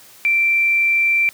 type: tone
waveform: sine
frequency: 2349 Hz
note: D7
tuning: in tune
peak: -13 dBFS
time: 0.25-1.29 s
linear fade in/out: 0 ms
effects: white hiss -45 dBFS RMS until 1.33 s + high-pass 80 Hz 12 dB/octave